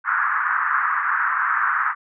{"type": "band-pass noise", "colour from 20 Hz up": "pink", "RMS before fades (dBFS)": -21, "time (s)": [0.04, 1.95], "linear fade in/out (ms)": 50, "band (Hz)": [1100, 1700], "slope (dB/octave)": 48, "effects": []}